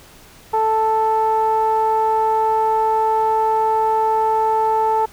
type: tone with low-pass filter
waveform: sawtooth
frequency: 440 Hz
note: A4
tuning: in tune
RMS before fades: -17 dBFS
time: 0.53-5.06 s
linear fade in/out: 10 ms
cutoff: 960 Hz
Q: 6.2
effects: pink hiss -45 dBFS RMS until 5.12 s